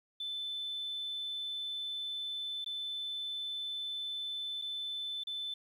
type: tone with dropouts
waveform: sine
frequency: 3520 Hz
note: A7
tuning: in tune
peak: -35 dBFS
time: 0.2-5.54 s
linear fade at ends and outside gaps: 5 ms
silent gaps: 2.645-2.661 / 4.616-4.62 / 5.237-5.27 s
effects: tanh soft clip ceiling -31 dBFS + 11-bit